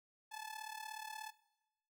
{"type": "tone with amplitude modulation", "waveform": "sawtooth", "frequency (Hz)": 867, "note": "A5", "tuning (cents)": -26, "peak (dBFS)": -38, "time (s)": [0.31, 1.31], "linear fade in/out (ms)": 20, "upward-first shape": "sine", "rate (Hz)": 36.7, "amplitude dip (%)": 80, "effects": ["noise-tail reverb RT60 0.9 s tail -18 dB re dry"]}